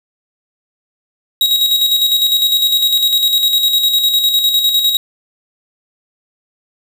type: tone with tremolo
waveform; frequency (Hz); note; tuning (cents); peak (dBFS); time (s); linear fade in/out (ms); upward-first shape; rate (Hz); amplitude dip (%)
45% pulse; 3815; A#7; +39; -9; 1.41-4.97; 2; square; 9.9; 45
effects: none